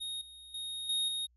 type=tone with level steps; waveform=square; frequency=3729 Hz; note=A#7; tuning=in tune; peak=-37 / -50 / -38 / -30 / -34 dBFS; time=0-1.27 s; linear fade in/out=20 ms; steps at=0.21 / 0.54 / 0.89 / 1.08 s; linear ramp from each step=5 ms; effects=added 60 Hz sine -65 dBFS peak until 1.36 s + resampled to 32000 Hz